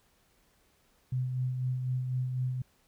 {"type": "tone with tremolo", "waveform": "sine", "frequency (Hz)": 127.5, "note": "C3", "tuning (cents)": -44, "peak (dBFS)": -27, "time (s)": [1.12, 2.62], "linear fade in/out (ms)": 5, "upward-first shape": "sine", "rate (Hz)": 4, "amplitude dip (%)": 40, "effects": ["pink hiss -68 dBFS RMS until 2.87 s"]}